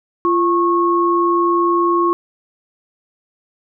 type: tone pair together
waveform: sine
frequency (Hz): 344.8 / 1094.7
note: F4 / C#6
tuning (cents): -22 / -22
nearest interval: octave + minor sixth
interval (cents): 2000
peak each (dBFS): -15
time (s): 0.25-2.13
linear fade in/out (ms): 0
effects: none